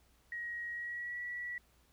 sine tone with pitch glide, 1894 to 1942.8 Hz, A#6 to B6, +27 to -29 cents, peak -38 dBFS, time 0.32-1.58 s, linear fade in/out 2 ms, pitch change +44 cents, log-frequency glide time 0.71-1.21 s, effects added 60 Hz sine -69 dBFS peak until 1.92 s + pink hiss -70 dBFS RMS until 1.92 s

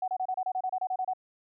sine tone bursts, 746 Hz, F#5, 14 cents sharp, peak -27 dBFS, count 13, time 0.02-1.135 s, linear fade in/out 5 ms, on 59 ms, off 29 ms, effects none

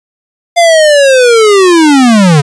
square linear sweep, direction down, 698.5 to 136.3 Hz, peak -3 dBFS, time 0.56-2.42 s, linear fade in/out 20 ms, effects resampled to 22050 Hz

